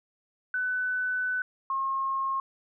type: tone pair in turn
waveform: sine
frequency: 1500 / 1076.7 Hz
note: F#6 / C6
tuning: +23 / +49 cents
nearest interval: tritone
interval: 574 cents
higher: first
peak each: -26 dBFS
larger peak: neither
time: 0.54-1.42 / 1.7-2.4 s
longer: first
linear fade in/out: 2 ms
effects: none